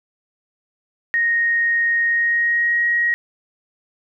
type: tone with pitch glide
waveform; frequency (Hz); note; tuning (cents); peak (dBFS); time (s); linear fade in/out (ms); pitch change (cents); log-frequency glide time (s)
sine; 1864 to 1891.1; A#6 to A#6; -1 to +24; -15; 1.14-3.14; 0; +25; 2.06-2.83
effects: none